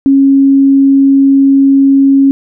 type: tone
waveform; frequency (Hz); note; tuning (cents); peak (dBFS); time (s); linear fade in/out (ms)
sine; 273.8; C#4; -21; -3; 0.06-2.31; 0
effects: none